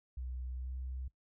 sine tone with pitch glide, 63 to 64.44 Hz, B1 to C2, +35 to -26 cents, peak -37 dBFS, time 0.17-1.08 s, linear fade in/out 5 ms, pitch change +39 cents, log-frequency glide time 0.55-0.72 s, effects noise-tail reverb RT60 0.1 s tail -20 dB re dry + tanh soft clip ceiling -34 dBFS

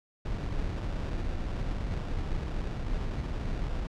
brown noise with sample-and-hold, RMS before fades -32 dBFS, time 0.25-3.87 s, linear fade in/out 5 ms, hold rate 2100 Hz, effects low-pass 5000 Hz 12 dB/octave

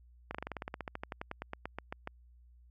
slowing click train, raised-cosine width 0.5 ms, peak -23 dBFS, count 23, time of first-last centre 0.31-2.074 s, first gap 36 ms, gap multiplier 1.07, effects added 60 Hz sine -57 dBFS peak until 2.7 s

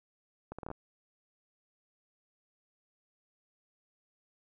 accelerating click train, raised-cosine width 1 ms, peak -27 dBFS, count 7, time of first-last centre 0.52-0.714 s, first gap 66 ms, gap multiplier 0.7, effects none

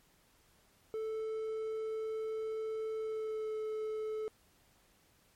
triangle tone with pitch glide, 439.4 to 433.6 Hz, A4 to A4, -2 to -25 cents, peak -33 dBFS, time 0.94-4.28 s, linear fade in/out 0 ms, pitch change -23 cents, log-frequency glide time 2.96-3.54 s, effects pink hiss -68 dBFS RMS until 5.35 s + MP3 64 kbps

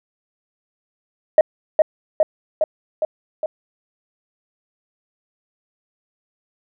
sine tone with echo, 622.3 Hz, D#5, in tune, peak -4 dBFS, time 1.38-1.41 s, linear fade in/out 2 ms, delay 410 ms, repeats 5, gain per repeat -3 dB, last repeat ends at 3.46 s, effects tanh soft clip ceiling -3 dBFS

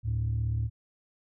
sine tone pair together, 73.6 / 110.12 Hz, D2 / A2, +4 / +2 cents, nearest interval perfect fifth, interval 698 cents, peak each -30 / -26 dBFS, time 0.03-0.7 s, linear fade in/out 50 ms, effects tanh soft clip ceiling -22 dBFS

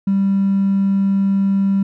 triangle tone with hard clipping, 196 Hz, G3, in tune, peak -13 dBFS, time 0.07-1.83 s, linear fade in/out 5 ms, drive 3 dB, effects none

